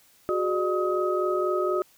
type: tone cluster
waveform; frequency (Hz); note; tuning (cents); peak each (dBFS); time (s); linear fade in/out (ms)
sine; 367.4 / 411.5 / 603 / 1265; F#4 / G#4 / D5 / D#6; -12 / -16 / +46 / +28; -25 / -32 / -29 / -29; 0.29-1.82; 0
effects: white hiss -59 dBFS RMS until 1.97 s